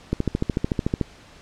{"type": "click train", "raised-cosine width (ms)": 3, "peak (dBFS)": -8, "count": 13, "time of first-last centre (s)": [0.13, 1.012], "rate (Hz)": 13.6, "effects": ["pink hiss -48 dBFS RMS until 1.41 s", "low-pass 6000 Hz 12 dB/octave"]}